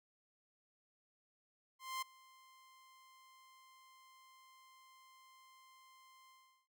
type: tone with ADSR envelope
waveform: sawtooth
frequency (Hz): 1046.5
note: C6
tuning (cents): 0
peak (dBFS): -34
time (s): 1.79-6.68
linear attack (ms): 230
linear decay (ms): 8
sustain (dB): -24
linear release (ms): 390
effects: none